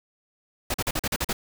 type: noise bursts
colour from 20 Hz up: pink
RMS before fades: -26 dBFS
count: 8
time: 0.7-1.33 s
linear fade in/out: 5 ms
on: 42 ms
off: 42 ms
effects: none